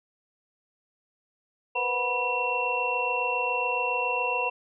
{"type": "tone cluster", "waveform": "sine", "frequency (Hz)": [479.8, 507, 735, 978, 2718], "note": ["A#4", "B4", "F#5", "B5", "F7"], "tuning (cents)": [50, 45, -12, -17, -48], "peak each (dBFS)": [-35, -33, -34, -29, -28], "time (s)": [1.75, 4.5], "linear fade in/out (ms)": 10, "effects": []}